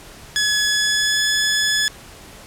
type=tone with pitch glide; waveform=15% pulse; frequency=1694 to 1710.7 Hz; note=G#6 to A6; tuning=+34 to -49 cents; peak=-10 dBFS; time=0.36-1.88 s; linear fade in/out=0 ms; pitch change=+17 cents; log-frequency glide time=0.66-1.24 s; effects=pink hiss -41 dBFS RMS until 2.46 s + low-pass 12000 Hz 12 dB/octave